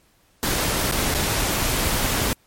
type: noise with dropouts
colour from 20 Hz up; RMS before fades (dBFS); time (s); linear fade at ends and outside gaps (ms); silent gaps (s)
pink; -22; 0.43-2.33; 0; 0.913-0.922 / 1.141-1.148
effects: pink hiss -60 dBFS RMS until 2.46 s + MP3 64 kbps